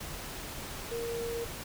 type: tone in noise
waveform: sine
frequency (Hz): 466.2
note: A#4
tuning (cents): 0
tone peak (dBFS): -33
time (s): 0.91-1.45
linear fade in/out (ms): 10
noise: pink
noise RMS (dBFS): -41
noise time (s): 0-1.64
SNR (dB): +5
effects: none